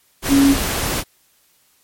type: tone in noise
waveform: sine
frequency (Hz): 277.2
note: C#4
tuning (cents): 0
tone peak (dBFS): -9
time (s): 0.28-0.56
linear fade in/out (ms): 50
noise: pink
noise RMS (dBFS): -21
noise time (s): 0.22-1.04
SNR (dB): +9
effects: white hiss -58 dBFS RMS until 1.83 s + MP3 64 kbps